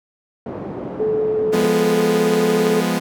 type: band-pass noise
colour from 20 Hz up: pink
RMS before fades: -29 dBFS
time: 0.46-1.66 s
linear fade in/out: 2 ms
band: 200 to 570 Hz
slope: 12 dB/octave
type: tone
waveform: sine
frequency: 433.1 Hz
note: A4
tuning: 27 cents flat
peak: -16 dBFS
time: 1-2.81 s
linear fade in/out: 2 ms
type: chord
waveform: sawtooth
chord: F diminished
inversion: none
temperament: equal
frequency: 174.61 / 207.7 / 246.9 Hz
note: F3 / Ab3 / Cb4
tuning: 0 / 0 / 0 cents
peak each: -18 dBFS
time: 1.52-3 s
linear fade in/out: 20 ms
effects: none